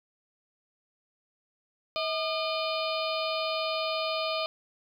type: harmonic tone with a mistuned harmonic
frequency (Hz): 607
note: D#5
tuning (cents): -43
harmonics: 1 / 2 / 4 / 5 / 6 / 7 / 8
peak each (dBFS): -31 / -34 / -37 / -38 / -39 / -39 / -40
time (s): 1.96-4.46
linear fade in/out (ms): 0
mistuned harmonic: 1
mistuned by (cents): +91
effects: 10-bit